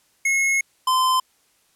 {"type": "tone pair in turn", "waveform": "square", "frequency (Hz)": [2172, 1030.7], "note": ["C#7", "C6"], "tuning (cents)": [-36, -26], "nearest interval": "octave + minor second", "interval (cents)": 1290, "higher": "first", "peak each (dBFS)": [-18, -17], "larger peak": "second", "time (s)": [[0.25, 0.61], [0.87, 1.2]], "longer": "first", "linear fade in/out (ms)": 5, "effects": ["white hiss -62 dBFS RMS until 1.75 s", "low-pass 12000 Hz 12 dB/octave"]}